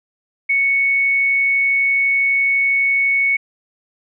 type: tone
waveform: sine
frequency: 2217 Hz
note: C#7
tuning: in tune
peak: -13 dBFS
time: 0.49-3.37 s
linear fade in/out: 10 ms
effects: none